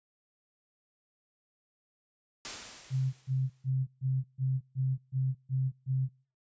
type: noise with exponential decay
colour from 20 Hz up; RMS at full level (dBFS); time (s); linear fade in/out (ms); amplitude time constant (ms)
white; -37; 2.45-3.7; 0; 270
type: tone bursts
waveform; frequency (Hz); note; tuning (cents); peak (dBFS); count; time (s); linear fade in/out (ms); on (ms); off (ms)
sine; 131.7; C3; +12; -26; 9; 2.9-6.09; 50; 230; 140
effects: noise-tail reverb RT60 0.4 s tail -24 dB re dry + resampled to 16000 Hz